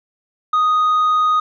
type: tone with tanh clipping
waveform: triangle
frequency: 1244.5 Hz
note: D#6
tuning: in tune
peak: -13 dBFS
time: 0.53-1.4 s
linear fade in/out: 5 ms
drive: 7 dB
effects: none